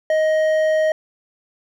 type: tone with hard clipping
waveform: triangle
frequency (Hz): 626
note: D#5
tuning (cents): +10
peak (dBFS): -16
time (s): 0.1-0.92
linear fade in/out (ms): 2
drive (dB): 10
effects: none